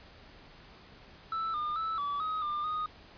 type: tone with pitch steps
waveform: triangle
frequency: 1320 / 1210 / 1313 / 1149 / 1263 / 1197 / 1241 Hz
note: E6 / D#6 / E6 / D6 / D#6 / D6 / D#6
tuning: +2 / -49 / -7 / -38 / +26 / +33 / -5 cents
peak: -29 dBFS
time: 1.32-2.86 s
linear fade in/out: 2 ms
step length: 220 ms
effects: pink hiss -54 dBFS RMS until 3.17 s + resampled to 11025 Hz